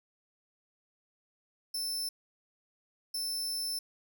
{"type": "tone bursts at uneven times", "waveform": "sawtooth", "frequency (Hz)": 5300, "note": "E8", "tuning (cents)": 9, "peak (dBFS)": -30, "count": 2, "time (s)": [[1.74, 2.09], [3.14, 3.79]], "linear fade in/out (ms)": 5, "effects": []}